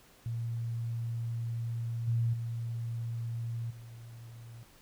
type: tone with level steps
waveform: sine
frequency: 116.3 Hz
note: A#2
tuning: 4 cents flat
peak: -32 / -26 / -33 / -45 dBFS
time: 0.26-4.63 s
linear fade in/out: 0 ms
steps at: 2.07 / 2.33 / 3.7 s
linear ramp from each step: 10 ms
effects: pink hiss -60 dBFS RMS until 4.81 s